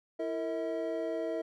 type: tone cluster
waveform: triangle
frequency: 332.3 / 457 / 642 Hz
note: E4 / A#4 / E5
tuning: +14 / -34 / -46 cents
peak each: -35 / -35 / -33 dBFS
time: 0.19-1.42 s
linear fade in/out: 10 ms
effects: none